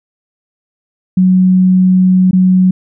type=tone with dropouts; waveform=sine; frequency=185 Hz; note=F#3; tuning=in tune; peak=-5 dBFS; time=1.17-2.71 s; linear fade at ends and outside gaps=5 ms; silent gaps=2.311-2.33 s; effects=none